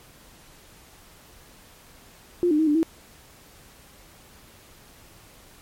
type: tone with pitch steps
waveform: sine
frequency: 351.2 / 301.7 / 316.8 / 295.7 / 324.8 Hz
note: F4 / D4 / D#4 / D4 / E4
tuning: +10 / +47 / +31 / +12 / -26 cents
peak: -17 dBFS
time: 2.43-2.83 s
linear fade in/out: 0 ms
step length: 80 ms
effects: pink hiss -51 dBFS RMS until 5.61 s + MP3 64 kbps